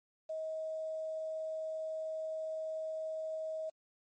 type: tone with quantisation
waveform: sine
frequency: 634 Hz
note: D#5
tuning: 32 cents sharp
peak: -36 dBFS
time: 0.29-3.7 s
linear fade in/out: 10 ms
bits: 10
effects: MP3 32 kbps